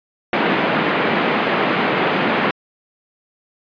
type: band-pass noise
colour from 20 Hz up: pink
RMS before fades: -18 dBFS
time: 0.33-2.51 s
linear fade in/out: 2 ms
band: 190 to 2800 Hz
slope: 24 dB/octave
effects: resampled to 11025 Hz